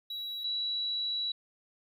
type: tone pair in turn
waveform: triangle / sine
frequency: 3897 / 3918 Hz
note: B7 / B7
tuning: -24 / -15 cents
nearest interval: unison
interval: 9 cents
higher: second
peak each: -34 / -30 dBFS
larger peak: second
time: 0.1-0.44 / 0.44-1.32 s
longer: second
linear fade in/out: 5 ms
effects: none